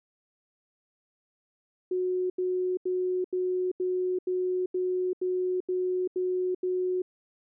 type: tone bursts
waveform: sine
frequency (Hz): 366.2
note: F#4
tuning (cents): -18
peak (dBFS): -25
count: 11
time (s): 1.91-7.02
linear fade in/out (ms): 5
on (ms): 390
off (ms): 82
effects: none